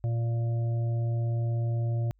harmonic tone, 116.54 Hz, A#2, in tune, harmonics 1 / 3 / 5 / 6, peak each -25 / -43 / -43 / -47 dBFS, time 0.04-2.11 s, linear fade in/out 0 ms, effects added 49 Hz sine -62 dBFS peak until 2.19 s

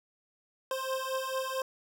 25% pulse beating tone pair, 523.3 / 527.8 Hz, C5 / C5, 0 / +15 cents, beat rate 4.5 Hz, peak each -31 dBFS, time 0.71-1.62 s, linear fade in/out 2 ms, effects none

